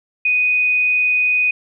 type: tone with frequency modulation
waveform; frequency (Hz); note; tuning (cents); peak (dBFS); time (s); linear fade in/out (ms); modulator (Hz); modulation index
sine; 2489; D#7; 0; -13; 0.25-1.51; 5; 22.4; 0.32
effects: none